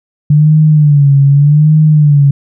sine tone with vibrato, 146.83 Hz, D3, in tune, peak -3 dBFS, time 0.3-2.31 s, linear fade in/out 5 ms, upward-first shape sine, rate 0.84 Hz, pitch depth 95 cents each way, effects none

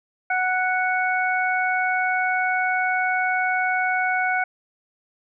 harmonic tone, 740 Hz, F#5, in tune, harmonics 1 / 2 / 3, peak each -23 / -23 / -26 dBFS, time 0.3-4.44 s, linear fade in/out 5 ms, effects none

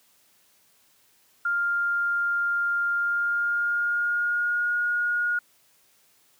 sine tone with pitch glide, 1400 to 1436.9 Hz, F6 to F6, +4 to +49 cents, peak -22 dBFS, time 1.45-5.39 s, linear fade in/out 5 ms, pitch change +45 cents, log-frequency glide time 2.95-4.75 s, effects white hiss -62 dBFS RMS until 6.39 s + high-pass 80 Hz 12 dB/octave

